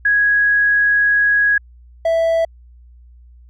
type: tone pair in turn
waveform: sine / triangle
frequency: 1661.2 / 659.2 Hz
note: G#6 / E5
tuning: 0 / 0 cents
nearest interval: octave + major third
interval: 1600 cents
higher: first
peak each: -11 dBFS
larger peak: neither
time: 0.05-1.58 / 2.05-2.45 s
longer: first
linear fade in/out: 5 ms
effects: added 60 Hz sine -41 dBFS peak until 3.49 s